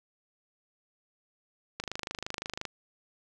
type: click train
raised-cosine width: 0.2 ms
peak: -17 dBFS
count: 23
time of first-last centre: 1.8-2.653 s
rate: 25.8 Hz
effects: none